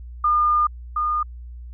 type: tone pair in turn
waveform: sine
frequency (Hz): 1211 / 1218.7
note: D#6 / D#6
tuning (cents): -47 / -36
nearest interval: unison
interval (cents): 11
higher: second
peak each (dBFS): -15 / -19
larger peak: first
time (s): 0.24-0.67 / 0.96-1.23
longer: first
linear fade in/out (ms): 5
effects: added 60 Hz sine -34 dBFS peak until 1.73 s